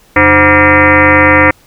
sine tone with frequency modulation, 1174.7 Hz, D6, in tune, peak -3 dBFS, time 0.16-1.51 s, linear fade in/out 5 ms, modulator 218 Hz, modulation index 4.7, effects pink hiss -46 dBFS RMS until 1.66 s

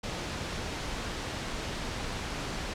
pink noise, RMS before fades -35 dBFS, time 0.03-2.74 s, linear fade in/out 10 ms, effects low-pass 6000 Hz 12 dB/octave

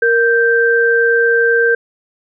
sine tone pair together, 466.2 / 1568 Hz, A#4 / G6, 0 / 0 cents, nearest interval octave + major sixth, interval 2100 cents, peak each -12 dBFS, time 0.02-1.75 s, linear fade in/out 5 ms, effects none

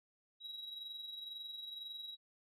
sine tone with amplitude modulation, 3863 Hz, B7, 39 cents flat, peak -40 dBFS, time 0.4-2.17 s, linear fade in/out 50 ms, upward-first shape sine, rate 22 Hz, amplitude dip 60%, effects tanh soft clip ceiling -42 dBFS

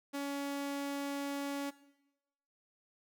sawtooth tone, 281.4 Hz, C#4, 26 cents sharp, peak -32 dBFS, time 0.13-1.71 s, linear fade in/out 20 ms, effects noise-tail reverb RT60 0.9 s tail -17 dB re dry

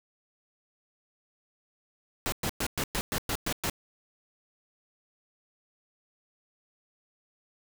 pink noise bursts, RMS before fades -30 dBFS, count 9, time 2.26-3.698 s, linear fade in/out 0 ms, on 62 ms, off 110 ms, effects none

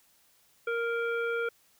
harmonic tone, 466.2 Hz, A#4, in tune, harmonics 1 / 3 / 5 / 7, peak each -30 / -32 / -41 / -50 dBFS, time 0.67-1.49 s, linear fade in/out 5 ms, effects white hiss -65 dBFS RMS until 1.79 s

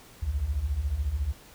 sine beating tone pair, 61 / 75 Hz, B1 / D2, -21 / +37 cents, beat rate 14 Hz, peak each -31 / -27 dBFS, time 0.22-1.33 s, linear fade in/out 10 ms, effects pink hiss -52 dBFS RMS until 1.54 s

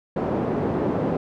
pink band-pass noise, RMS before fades -24 dBFS, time 0.16-1.17 s, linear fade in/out 5 ms, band 170 to 590 Hz, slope 12 dB/octave, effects none

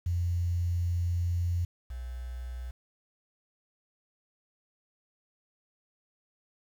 sine tone pair in turn, 87.1 / 62 Hz, F2 / B1, -4 / +7 cents, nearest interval tritone, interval 589 cents, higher first, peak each -26 / -35 dBFS, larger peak first, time 0.06-1.65 / 1.9-2.71 s, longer first, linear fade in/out 5 ms, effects 9-bit

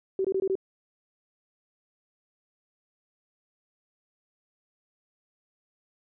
sine tone bursts, 383.2 Hz, G4, 39 cents flat, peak -23 dBFS, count 5, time 0.19-0.554 s, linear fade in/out 2 ms, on 56 ms, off 21 ms, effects none

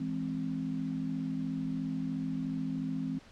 sine chord, E augmented, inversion none, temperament equal, 164.81 / 207.7 / 261.6 Hz, E3 / G#3 / B#3, 0 / 0 / 0 cents, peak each -37 / -39 / -34 dBFS, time 0-3.19 s, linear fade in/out 5 ms, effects pink hiss -56 dBFS RMS until 3.31 s + low-pass 5000 Hz 12 dB/octave

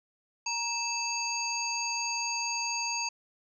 harmonic tone with a mistuned harmonic, 932.3 Hz, A#5, in tune, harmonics 1 / 3 / 5 / 7, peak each -35 / -35 / -35 / -35 dBFS, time 0.46-3.09 s, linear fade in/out 5 ms, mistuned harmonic 3, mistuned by -110 cents, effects none

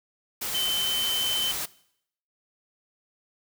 sine tone in noise, 3070 Hz, G7, 37 cents flat, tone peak -25 dBFS, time 0.54-1.52 s, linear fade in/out 10 ms, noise white, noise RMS -31 dBFS, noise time 0.41-1.66 s, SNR +3 dB, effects noise-tail reverb RT60 0.7 s tail -20 dB re dry

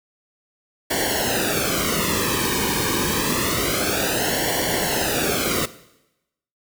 pink noise with flanger, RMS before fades -22 dBFS, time 0.9-5.66 s, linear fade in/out 10 ms, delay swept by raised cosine 0.79 to 1.5 ms, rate 0.27 Hz, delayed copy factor -0.9, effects noise-tail reverb RT60 0.9 s tail -17 dB re dry

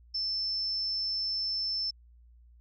sine tone, 5300 Hz, E8, 9 cents sharp, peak -29 dBFS, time 0.14-1.91 s, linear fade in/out 10 ms, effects added 59 Hz sine -54 dBFS peak until 2.6 s

